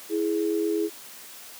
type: tone pair together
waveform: sine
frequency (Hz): 329.5 / 417.9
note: E4 / G#4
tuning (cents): -1 / +11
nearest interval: major third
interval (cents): 412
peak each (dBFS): -25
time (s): 0.09-0.9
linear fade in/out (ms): 50
effects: white hiss -44 dBFS RMS until 1.59 s + high-pass 200 Hz 12 dB/octave